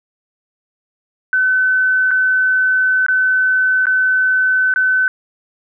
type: tone with dropouts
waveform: sine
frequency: 1516 Hz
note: F#6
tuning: 42 cents sharp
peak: -11 dBFS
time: 1.33-5.08 s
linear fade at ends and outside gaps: 1 ms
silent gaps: 2.108-2.113 / 3.064-3.084 / 3.856-3.868 / 4.739-4.76 s
effects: none